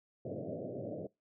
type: band-pass noise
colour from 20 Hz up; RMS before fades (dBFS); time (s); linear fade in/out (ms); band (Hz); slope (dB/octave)
white; -41; 0.25-1.07; 5; 100 to 650; 96
effects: noise-tail reverb RT60 0.2 s tail -22 dB re dry